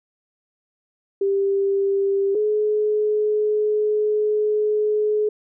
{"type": "tone pair in turn", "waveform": "sine", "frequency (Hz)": [394.7, 423.8], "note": ["G4", "G#4"], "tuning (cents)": [12, 35], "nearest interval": "minor second", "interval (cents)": 123, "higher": "second", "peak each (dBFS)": [-17, -17], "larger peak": "neither", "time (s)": [[1.21, 2.35], [2.35, 5.29]], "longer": "second", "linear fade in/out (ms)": 5, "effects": []}